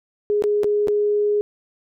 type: tone with dropouts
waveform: sine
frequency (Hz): 415.3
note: G#4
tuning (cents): 0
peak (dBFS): -16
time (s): 0.3-1.41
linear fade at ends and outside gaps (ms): 0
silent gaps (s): 0.423-0.439 / 0.634-0.643 / 0.873-0.883
effects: none